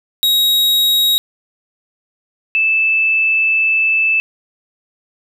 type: tone pair in turn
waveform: 45% pulse / sine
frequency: 3800 / 2631 Hz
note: A#7 / E7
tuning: +33 / -4 cents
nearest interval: tritone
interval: 637 cents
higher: first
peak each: -11 dBFS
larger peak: neither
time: 0.23-1.18 / 2.55-4.2 s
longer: second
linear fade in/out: 0 ms
effects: none